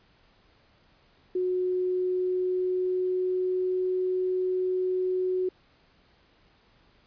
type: tone with pitch glide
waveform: sine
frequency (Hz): 365.6 to 369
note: F#4 to F#4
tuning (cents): -21 to -5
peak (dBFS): -24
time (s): 1.35-5.49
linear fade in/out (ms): 5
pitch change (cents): +16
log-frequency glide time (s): 1.69-3.97
effects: pink hiss -62 dBFS RMS until 7.06 s + resampled to 11025 Hz